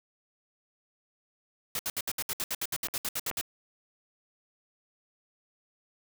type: noise bursts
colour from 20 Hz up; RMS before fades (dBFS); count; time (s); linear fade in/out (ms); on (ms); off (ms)
white; -32; 16; 1.75-3.412; 2; 42; 66
type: clicks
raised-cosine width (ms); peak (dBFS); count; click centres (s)
0.5; -30 / -31 / -23; 3; 2.753 / 2.885 / 3.313
effects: none